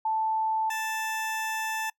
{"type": "tone pair in turn", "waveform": ["sine", "20% pulse"], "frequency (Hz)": [880, 880], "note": ["A5", "A5"], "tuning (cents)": [0, 0], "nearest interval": "unison", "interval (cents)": 0, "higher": "neither", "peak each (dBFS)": -24, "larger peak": "neither", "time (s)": [[0.05, 0.7], [0.7, 1.9]], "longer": "second", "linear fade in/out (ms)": 5, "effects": ["noise-tail reverb RT60 0.1 s tail -24 dB re dry"]}